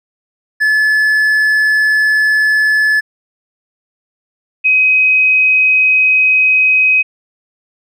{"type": "tone pair in turn", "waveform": ["triangle", "sine"], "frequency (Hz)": [1724, 2526], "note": ["A6", "D#7"], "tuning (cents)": [-36, 26], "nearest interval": "perfect fifth", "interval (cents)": 662, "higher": "second", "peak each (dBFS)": -7, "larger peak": "neither", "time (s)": [[0.6, 3.01], [4.64, 7.03]], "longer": "first", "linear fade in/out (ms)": 20, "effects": []}